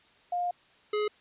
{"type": "tone pair in turn", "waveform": ["sine", "square"], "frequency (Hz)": [708, 421], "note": ["F5", "G#4"], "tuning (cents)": [23, 24], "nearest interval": "major sixth", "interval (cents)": 899, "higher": "first", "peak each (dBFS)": -27, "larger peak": "neither", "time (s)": [[0.32, 0.51], [0.93, 1.08]], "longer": "first", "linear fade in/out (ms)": 5, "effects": ["white hiss -61 dBFS RMS until 1.2 s", "resampled to 8000 Hz"]}